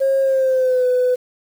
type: tone with pitch glide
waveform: sine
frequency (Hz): 540 to 500.9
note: C#5 to B4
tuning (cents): -45 to +24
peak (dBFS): -12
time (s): 0-1.16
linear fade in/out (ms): 20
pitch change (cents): -131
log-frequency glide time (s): 0.21-0.86
effects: tanh soft clip ceiling -10 dBFS + 7-bit